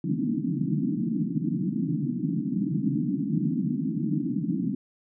pink band-pass noise, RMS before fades -27 dBFS, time 0.04-4.75 s, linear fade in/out 5 ms, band 140 to 320 Hz, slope 96 dB/octave, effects none

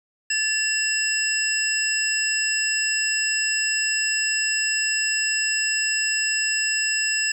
sine tone cluster, 1733 / 2735 / 5100 / 7780 Hz, A6 / F7 / D#8 / B8, -27 / -37 / +42 / -27 cents, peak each -26 dBFS, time 0.3-7.32 s, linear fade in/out 5 ms, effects 8-bit

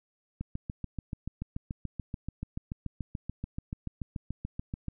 click train, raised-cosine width 5 ms, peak -22 dBFS, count 32, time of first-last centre 0.41-4.883 s, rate 6.93 Hz, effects none

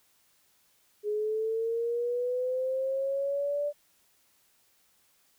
sine linear sweep, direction up, 415.3 to 587.3 Hz, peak -27 dBFS, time 1.03-3.73 s, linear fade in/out 50 ms, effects white hiss -67 dBFS RMS until 5.38 s

